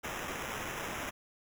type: noise with sample-and-hold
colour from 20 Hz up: white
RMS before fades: -39 dBFS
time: 0.03-1.11 s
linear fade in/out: 20 ms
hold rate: 4410 Hz
effects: none